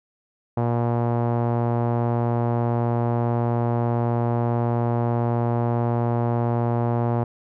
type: tone with low-pass filter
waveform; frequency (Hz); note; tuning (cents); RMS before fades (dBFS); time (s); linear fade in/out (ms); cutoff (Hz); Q
sawtooth; 118.4; A#2; +27; -22; 0.57-7.24; 5; 840; 1.8
effects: none